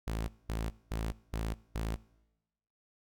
sawtooth tone bursts, 55 Hz, A1, in tune, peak -29 dBFS, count 5, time 0.07-1.96 s, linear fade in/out 5 ms, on 210 ms, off 210 ms, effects noise-tail reverb RT60 1.0 s tail -22 dB re dry

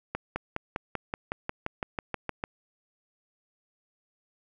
accelerating click train, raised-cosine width 0.5 ms, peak -15 dBFS, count 14, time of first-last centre 0.15-2.439 s, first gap 210 ms, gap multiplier 0.97, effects none

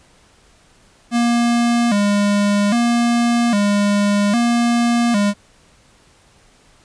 square tone with vibrato, 219.6 Hz, A3, 3 cents flat, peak -14 dBFS, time 1.11-5.34 s, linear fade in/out 50 ms, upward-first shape square, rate 0.62 Hz, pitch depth 130 cents each way, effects pink hiss -52 dBFS RMS until 6.84 s + resampled to 22050 Hz

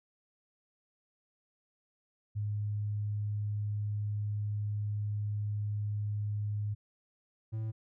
sine / triangle tone pair in turn, 104.2 / 110.4 Hz, G#2 / A2, +6 / +6 cents, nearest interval minor second, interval 100 cents, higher second, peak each -31 / -31 dBFS, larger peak neither, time 2.35-6.75 / 7.52-7.72 s, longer first, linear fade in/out 20 ms, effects none

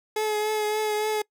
30% pulse tone with vibrato, 426.6 Hz, G#4, 46 cents sharp, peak -21 dBFS, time 0.16-1.22 s, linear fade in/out 5 ms, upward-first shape triangle, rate 3.5 Hz, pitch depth 26 cents each way, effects noise-tail reverb RT60 0.1 s tail -24 dB re dry

